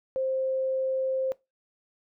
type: tone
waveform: sine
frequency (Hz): 526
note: C5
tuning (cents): +9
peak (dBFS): -25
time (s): 0.16-1.32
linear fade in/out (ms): 0
effects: noise-tail reverb RT60 0.2 s tail -20 dB re dry